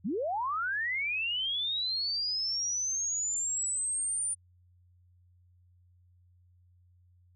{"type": "linear sweep", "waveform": "sine", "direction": "up", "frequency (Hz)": [155.56, 9310], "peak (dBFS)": -29, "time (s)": [0.04, 4.35], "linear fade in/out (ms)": 20, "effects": ["added 89 Hz sine -60 dBFS peak until 7.35 s"]}